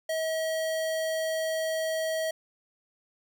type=tone; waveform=square; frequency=640 Hz; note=D#5; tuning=49 cents sharp; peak=-28 dBFS; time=0.09-2.31 s; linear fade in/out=5 ms; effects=none